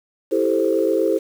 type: chord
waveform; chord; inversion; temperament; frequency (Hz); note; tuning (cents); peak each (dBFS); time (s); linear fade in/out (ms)
sine; A minor seventh; second; equal; 329.6 / 392 / 440 / 523.3; E4 / G4 / A4 / C5; 0 / 0 / 0 / 0; -21; 0.31-1.19; 20
effects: tanh soft clip ceiling -5 dBFS + 7-bit